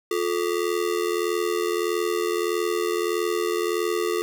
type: ring-modulated tone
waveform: square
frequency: 394.5 Hz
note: G4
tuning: 11 cents sharp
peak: -20 dBFS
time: 0.11-4.22 s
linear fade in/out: 0 ms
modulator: 40.8 Hz
effects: 8-bit